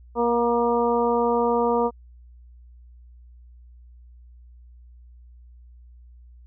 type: harmonic tone with a mistuned harmonic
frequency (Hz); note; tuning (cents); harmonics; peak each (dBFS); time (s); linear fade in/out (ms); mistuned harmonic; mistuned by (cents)
236.7; A#3; +27; 1 / 2 / 3 / 4 / 5; -26 / -21 / -28 / -25 / -30; 0.15-1.91; 50; 5; +16
effects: added 60 Hz sine -45 dBFS peak until 6.46 s